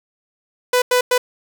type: tone bursts at uneven times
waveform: sawtooth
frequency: 497.3 Hz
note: B4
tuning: 12 cents sharp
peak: -9 dBFS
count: 3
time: 0.73-0.82 / 0.91-1.01 / 1.11-1.18 s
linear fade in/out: 5 ms
effects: none